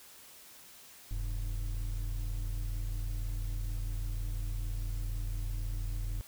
triangle tone pair together, 42.09 / 100 Hz, E1 / G2, +37 / +35 cents, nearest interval octave + minor third, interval 1498 cents, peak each -31 / -38 dBFS, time 1.11-6.21 s, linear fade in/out 0 ms, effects white hiss -54 dBFS RMS until 6.27 s

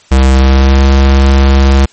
square tone with pitch glide, 66.1 to 67.8 Hz, C2 to C#2, +18 to -38 cents, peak -4 dBFS, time 0.11-1.86 s, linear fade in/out 10 ms, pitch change +44 cents, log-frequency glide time 0.35-0.81 s, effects white hiss -43 dBFS RMS until 1.92 s + MP3 32 kbps

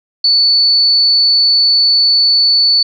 sine tone, 4470 Hz, C#8, 14 cents sharp, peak -7 dBFS, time 0.24-2.83 s, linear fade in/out 5 ms, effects none

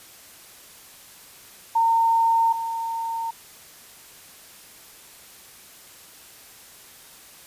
sine tone pair in turn, 913 / 913 Hz, A#5 / A#5, -36 / -36 cents, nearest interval unison, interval 0 cents, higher neither, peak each -16 / -25 dBFS, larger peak first, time 1.75-2.53 / 2.53-3.31 s, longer neither, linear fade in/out 10 ms, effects white hiss -47 dBFS RMS until 7.46 s + resampled to 32000 Hz

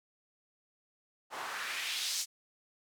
white noise with band-pass filter sweep, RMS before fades -37 dBFS, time 1.3-2.26 s, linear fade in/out 50 ms, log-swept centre 780 to 6300 Hz, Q 1.6, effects none

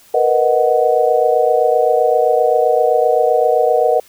sine chord, B major seventh, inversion third, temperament equal, 466.2 / 493.9 / 622.3 / 740 Hz, A#4 / B4 / D#5 / F#5, 0 / 0 / 0 / 0 cents, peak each -16 dBFS, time 0.14-4 s, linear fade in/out 5 ms, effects white hiss -47 dBFS RMS until 4.08 s

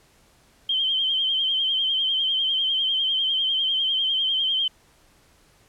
sine tone with vibrato, 3141 Hz, G7, 3 cents sharp, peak -20 dBFS, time 0.69-4.68 s, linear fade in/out 5 ms, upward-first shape sine, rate 10 Hz, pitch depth 56 cents each way, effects pink hiss -58 dBFS RMS until 5.68 s + low-pass 12000 Hz 12 dB/octave

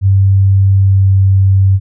sine tone with pitch glide, 97.3 to 96.52 Hz, G2 to G2, -12 to -26 cents, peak -5 dBFS, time 0.01-1.8 s, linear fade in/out 50 ms, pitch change -14 cents, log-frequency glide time 0.77-1.11 s, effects none

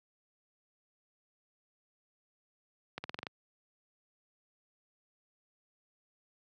accelerating click train, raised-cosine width 0.3 ms, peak -22 dBFS, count 7, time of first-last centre 2.98-3.268 s, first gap 60 ms, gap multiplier 0.91, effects high-pass 100 Hz 12 dB/octave

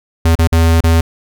square tone with dropouts, 82.41 Hz, E2, in tune, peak -8 dBFS, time 0.25-1.01 s, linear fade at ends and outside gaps 5 ms, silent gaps 0.354-0.389 / 0.474-0.523 / 0.808-0.838 s, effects none

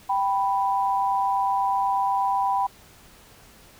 sine tone pair together, 784 / 987.8 Hz, G5 / B5, 0 / 0 cents, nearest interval major third, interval 400 cents, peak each -23 dBFS, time 0.09-2.67 s, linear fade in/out 10 ms, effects pink hiss -51 dBFS RMS until 3.79 s

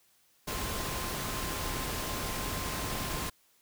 sine tone in noise, 1046.5 Hz, C6, in tune, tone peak -43 dBFS, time 0.47-3.3 s, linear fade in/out 10 ms, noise pink, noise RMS -35 dBFS, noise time 0.47-3.3 s, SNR -11 dB, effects white hiss -67 dBFS RMS until 3.61 s

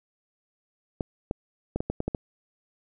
clicks, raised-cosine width 2 ms, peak -14 dBFS, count 8, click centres 1.008 / 1.311 / 1.76 / 1.805 / 1.9 / 2.004 / 2.08 / 2.148 s, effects none

